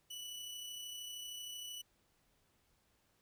sawtooth tone with amplitude modulation, 2960 Hz, F#7, in tune, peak -40 dBFS, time 0.1-1.82 s, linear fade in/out 10 ms, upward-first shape sine, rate 33 Hz, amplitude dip 30%, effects pink hiss -75 dBFS RMS until 3.21 s

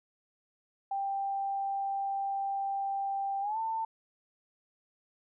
sine tone with pitch glide, 788 to 894.8 Hz, G5 to A5, +9 to +29 cents, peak -30 dBFS, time 0.91-3.85 s, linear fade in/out 5 ms, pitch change +220 cents, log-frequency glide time 3.41-3.58 s, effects none

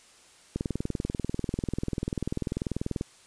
click train, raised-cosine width 3 ms, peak -16 dBFS, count 51, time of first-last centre 0.56-3.011 s, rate 20.4 Hz, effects white hiss -56 dBFS RMS until 3.26 s + resampled to 22050 Hz

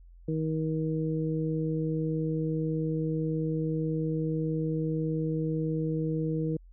harmonic tone, 158.3 Hz, D#3, 30 cents sharp, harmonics 1 / 2 / 3, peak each -29 / -32 / -34 dBFS, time 0.28-6.57 s, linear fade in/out 5 ms, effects added 43 Hz sine -49 dBFS peak until 6.72 s

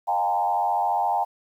sine tone with frequency modulation, 811 Hz, G#5, 41 cents flat, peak -20 dBFS, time 0.07-1.25 s, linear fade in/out 20 ms, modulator 94.4 Hz, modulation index 1.3, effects 9-bit

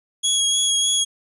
20% pulse tone with vibrato, 3322 Hz, G#7, in tune, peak -11 dBFS, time 0.23-1.05 s, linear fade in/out 20 ms, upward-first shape sine, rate 3.3 Hz, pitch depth 15 cents each way, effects resampled to 24000 Hz

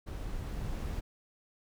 brown noise with level ramp, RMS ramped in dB -39 to -35 dBFS, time 0.06-1.01 s, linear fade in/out 20 ms, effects none

